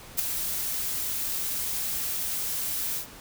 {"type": "noise with ADSR envelope", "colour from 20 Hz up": "blue", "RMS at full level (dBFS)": -22, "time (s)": [0.17, 3.07], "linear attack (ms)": 23, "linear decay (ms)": 8, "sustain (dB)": -8, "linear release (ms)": 110, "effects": ["pink hiss -46 dBFS RMS until 3.2 s"]}